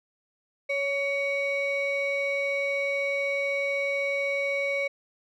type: ring-modulated tone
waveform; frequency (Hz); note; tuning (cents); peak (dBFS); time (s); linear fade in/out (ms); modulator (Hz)
triangle; 842; G#5; +24; -20; 0.69-4.88; 10; 1400
effects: none